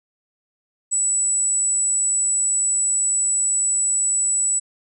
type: tone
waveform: sine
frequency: 7902 Hz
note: B8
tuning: in tune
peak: -17 dBFS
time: 0.91-4.6 s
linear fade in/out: 20 ms
effects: none